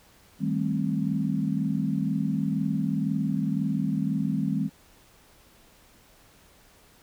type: chord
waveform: sine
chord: A half-diminished seventh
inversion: second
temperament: just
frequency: 158.4 / 198 / 220 / 264 Hz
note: Eb3 / G3 / A3 / C4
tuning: +31 / +18 / 0 / +16 cents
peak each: -29 / -28 / -31 / -30 dBFS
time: 0.39-4.7 s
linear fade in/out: 50 ms
effects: pink hiss -57 dBFS RMS until 7.02 s